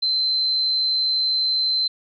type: tone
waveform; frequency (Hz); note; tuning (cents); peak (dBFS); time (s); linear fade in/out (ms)
sine; 4086; C8; -42; -18; 0.02-1.88; 10
effects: none